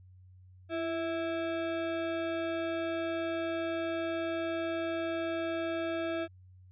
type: ring-modulated tone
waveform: square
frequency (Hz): 493.9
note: B4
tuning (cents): 0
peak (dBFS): -29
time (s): 0.69-6.28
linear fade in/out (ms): 50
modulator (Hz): 159
effects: added 92 Hz sine -53 dBFS peak until 6.71 s + resampled to 8000 Hz